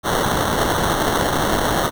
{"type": "noise with sample-and-hold", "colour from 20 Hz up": "white", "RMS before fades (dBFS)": -19, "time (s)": [0.03, 1.91], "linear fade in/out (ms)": 50, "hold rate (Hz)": 2450, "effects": []}